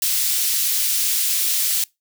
white high-pass noise, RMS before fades -20 dBFS, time 0.02-1.84 s, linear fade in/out 2 ms, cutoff 3200 Hz, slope 12 dB/octave, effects noise-tail reverb RT60 0.2 s tail -24 dB re dry

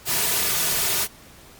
white noise with comb filter, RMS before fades -22 dBFS, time 0.05-1.08 s, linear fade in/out 50 ms, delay 3.7 ms, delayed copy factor -0.55, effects pink hiss -47 dBFS RMS until 1.59 s + MP3 96 kbps

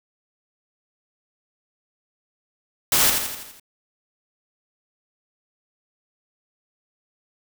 white noise with echo, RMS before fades -18 dBFS, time 2.92-3.1 s, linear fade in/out 2 ms, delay 83 ms, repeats 6, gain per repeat -5 dB, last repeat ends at 3.598 s, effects none

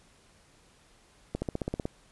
accelerating click train, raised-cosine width 2 ms, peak -17 dBFS, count 9, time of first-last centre 1.35-1.855 s, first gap 70 ms, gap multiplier 0.97, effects pink hiss -61 dBFS RMS until 2.11 s + resampled to 24000 Hz

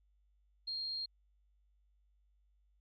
sine tone, 4225 Hz, C8, 16 cents sharp, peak -37 dBFS, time 0.67-1.06 s, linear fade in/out 10 ms, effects added 50 Hz sine -69 dBFS peak until 2.8 s

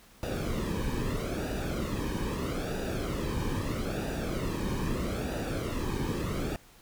brown noise with flanger, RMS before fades -32 dBFS, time 0.23-6.56 s, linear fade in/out 0 ms, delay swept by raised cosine 0.93 to 1.48 ms, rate 0.78 Hz, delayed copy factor -0.7, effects pink hiss -57 dBFS RMS until 6.81 s

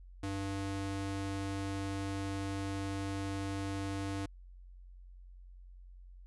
square ring-modulated tone, 196 Hz, G3, in tune, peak -33 dBFS, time 0.23-4.26 s, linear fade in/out 5 ms, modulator 101 Hz, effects added 45 Hz sine -50 dBFS peak until 6.26 s + resampled to 24000 Hz

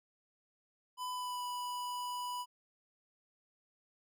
square tone with pitch glide, 1001 to 985.5 Hz, B5 to B5, +23 to -4 cents, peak -38 dBFS, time 0.97-2.46 s, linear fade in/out 50 ms, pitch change -27 cents, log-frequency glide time 1.11-1.44 s, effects none

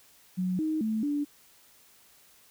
sine tone with pitch steps, 183.6 / 312.8 / 219 / 290.6 Hz, F#3 / D#4 / A3 / D4, -13 / +9 / -8 / -18 cents, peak -26 dBFS, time 0.37-1.25 s, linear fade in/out 20 ms, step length 220 ms, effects white hiss -59 dBFS RMS until 2.5 s

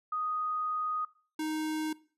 sine / square tone pair in turn, 1244.5 / 311.1 Hz, D#6 / D#4, 0 / 0 cents, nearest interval 2 octaves, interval 2400 cents, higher first, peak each -30 / -32 dBFS, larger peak first, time 0.12-1.05 / 1.39-1.93 s, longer first, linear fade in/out 5 ms, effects noise-tail reverb RT60 0.4 s tail -20 dB re dry + resampled to 32000 Hz

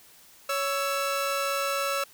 sawtooth tone pair together, 557.9 / 1326 Hz, C#5 / E6, +11 / +10 cents, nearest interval octave + minor third, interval 1499 cents, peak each -25 dBFS, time 0.49-2.04 s, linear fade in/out 5 ms, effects white hiss -54 dBFS RMS until 2.13 s

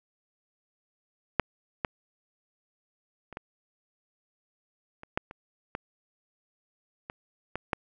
clicks, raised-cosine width 0.5 ms, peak -6 / -12 / -28 / -21 / -28 / -11 / -27 / -17 / -22 / -17 / -11 dBFS, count 11, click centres 1.397 / 1.848 / 3.327 / 3.371 / 5.034 / 5.175 / 5.311 / 5.751 / 7.099 / 7.556 / 7.732 s, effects none

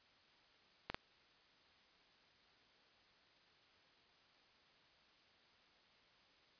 clicks, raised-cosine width 0.3 ms, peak -24 dBFS, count 2, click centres 0.9 / 0.945 s, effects white hiss -69 dBFS RMS until 6.59 s + resampled to 11025 Hz

